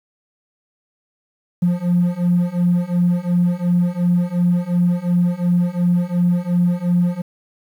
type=beating tone pair; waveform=triangle; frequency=174.61 / 177.41 Hz; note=F3 / F3; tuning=0 / +28 cents; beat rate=2.8 Hz; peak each=-15 / -14 dBFS; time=1.62-7.22 s; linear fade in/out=10 ms; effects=tanh soft clip ceiling -9 dBFS + 8-bit